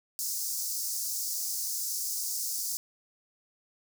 pink high-pass noise, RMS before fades -33 dBFS, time 0.19-2.77 s, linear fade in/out 0 ms, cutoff 5000 Hz, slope 48 dB/octave, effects none

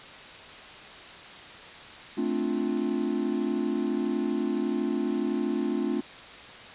triangle chord, D minor seventh, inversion second, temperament equal, 220 / 261.6 / 293.7 / 349.2 Hz, A3 / C4 / D4 / F4, 0 / 0 / 0 / 0 cents, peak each -29 dBFS, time 2.17-6.01 s, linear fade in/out 10 ms, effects white hiss -44 dBFS RMS until 6.74 s + resampled to 8000 Hz

